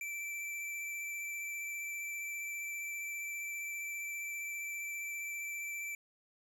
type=tone with vibrato; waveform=square; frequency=2333 Hz; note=D7; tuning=12 cents flat; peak=-39 dBFS; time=0.01-5.95 s; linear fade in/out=2 ms; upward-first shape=triangle; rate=15 Hz; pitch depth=16 cents each way; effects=none